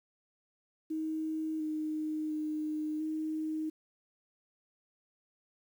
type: tone with pitch steps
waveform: sine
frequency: 315.4 / 309.2 / 307 / 312.7 Hz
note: D#4 / D#4 / D#4 / D#4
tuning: +24 / -11 / -23 / +9 cents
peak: -32 dBFS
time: 0.9-3.7 s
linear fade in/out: 10 ms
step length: 700 ms
effects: 10-bit